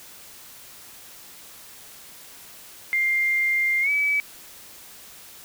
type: tone with pitch glide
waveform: sine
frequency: 2100 to 2290 Hz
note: C7 to D7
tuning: +6 to -44 cents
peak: -19 dBFS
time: 2.93-4.2 s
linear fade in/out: 0 ms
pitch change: +150 cents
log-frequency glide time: 3.81-3.9 s
effects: white hiss -45 dBFS RMS until 5.44 s